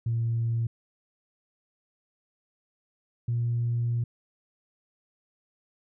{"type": "tone pair in turn", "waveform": "sine", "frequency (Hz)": [115.6, 118.44], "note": ["A#2", "A#2"], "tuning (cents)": [-14, 28], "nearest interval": "unison", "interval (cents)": 42, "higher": "second", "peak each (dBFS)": -23, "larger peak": "neither", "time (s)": [[0.06, 0.67], [3.28, 4.04]], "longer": "second", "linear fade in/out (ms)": 5, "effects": ["tanh soft clip ceiling -20 dBFS"]}